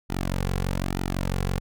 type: tone with flanger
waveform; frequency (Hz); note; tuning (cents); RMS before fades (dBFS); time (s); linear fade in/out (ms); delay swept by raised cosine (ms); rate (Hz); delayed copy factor
sawtooth; 46; F#1; -9; -27; 0.09-1.6; 20; 1.8 to 3.3; 1.1; -0.8
effects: none